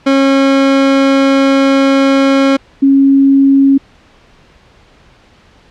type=tone pair in turn; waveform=30% pulse / sine; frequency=272.3 / 274 Hz; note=C#4 / C#4; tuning=-31 / -20 cents; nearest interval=unison; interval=11 cents; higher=second; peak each=-4 dBFS; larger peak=neither; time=0.06-2.57 / 2.82-3.78 s; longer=first; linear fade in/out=10 ms; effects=pink hiss -45 dBFS RMS until 5.7 s + low-pass 4000 Hz 12 dB/octave